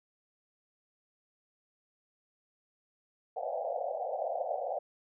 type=band-pass noise; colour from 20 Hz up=white; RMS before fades=-35 dBFS; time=3.36-4.79 s; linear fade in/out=10 ms; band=500 to 780 Hz; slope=96 dB/octave; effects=none